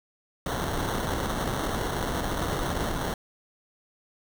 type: noise with sample-and-hold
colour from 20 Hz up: pink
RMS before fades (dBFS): -29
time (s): 0.46-3.14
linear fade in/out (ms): 2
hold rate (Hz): 2450
effects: none